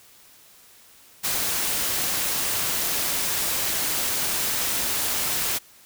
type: noise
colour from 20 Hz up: white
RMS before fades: -25 dBFS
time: 1.23-5.59 s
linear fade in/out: 20 ms
effects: white hiss -52 dBFS RMS until 5.85 s